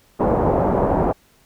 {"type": "low-pass noise", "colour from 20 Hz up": "white", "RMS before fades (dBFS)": -18, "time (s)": [0.19, 1.13], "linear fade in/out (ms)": 20, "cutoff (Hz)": 800, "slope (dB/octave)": 24, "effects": ["pink hiss -56 dBFS RMS until 1.45 s"]}